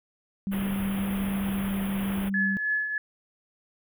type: tone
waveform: sine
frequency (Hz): 196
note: G3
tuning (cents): 0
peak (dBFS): -26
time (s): 0.47-2.57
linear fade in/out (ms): 0
type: band-stop noise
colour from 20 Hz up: pink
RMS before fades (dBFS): -36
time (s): 0.51-2.3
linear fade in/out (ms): 20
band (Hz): 3400 to 9600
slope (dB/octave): 96
type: tone with tremolo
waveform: sine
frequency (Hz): 1710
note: A6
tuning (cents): -50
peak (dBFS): -22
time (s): 2.34-2.98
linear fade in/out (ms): 2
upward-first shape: triangle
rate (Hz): 3.2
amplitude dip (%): 60
effects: none